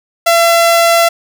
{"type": "tone", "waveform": "sawtooth", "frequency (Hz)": 676, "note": "E5", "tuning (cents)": 43, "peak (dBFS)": -3, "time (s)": [0.26, 1.09], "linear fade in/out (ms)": 10, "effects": []}